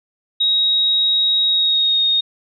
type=tone with pitch glide; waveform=sine; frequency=3793 to 3715 Hz; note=A#7 to A#7; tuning=+29 to -7 cents; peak=-13 dBFS; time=0.4-2.21 s; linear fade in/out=10 ms; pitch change=-36 cents; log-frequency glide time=1.45-2.03 s; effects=none